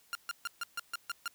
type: tone bursts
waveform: sawtooth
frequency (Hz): 1396.9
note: F6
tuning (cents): 0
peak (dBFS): -30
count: 8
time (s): 0.13-1.278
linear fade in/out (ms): 0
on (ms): 21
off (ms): 140
effects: white hiss -65 dBFS RMS until 1.34 s